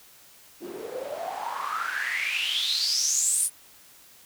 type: noise with band-pass filter sweep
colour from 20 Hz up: white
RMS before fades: -28 dBFS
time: 0.6-3.5 s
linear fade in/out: 50 ms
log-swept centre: 320 to 10000 Hz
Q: 9.7
effects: white hiss -53 dBFS RMS until 4.25 s